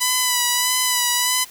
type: tone with vibrato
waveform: 5% pulse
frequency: 992 Hz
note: B5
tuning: 7 cents sharp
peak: -5 dBFS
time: 0-1.45 s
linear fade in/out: 20 ms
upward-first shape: sine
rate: 1.6 Hz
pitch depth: 32 cents each way
effects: white hiss -43 dBFS RMS until 1.5 s